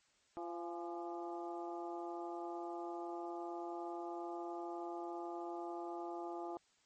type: harmonic tone with a mistuned harmonic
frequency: 172.3 Hz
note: F3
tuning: 23 cents flat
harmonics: 2 / 3 / 4 / 5 / 6 / 7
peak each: -44 / -54 / -47 / -48 / -58 / -54 dBFS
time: 0.37-6.57 s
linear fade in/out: 0 ms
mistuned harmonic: 5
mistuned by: -42 cents
effects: white hiss -73 dBFS RMS until 6.85 s + MP3 32 kbps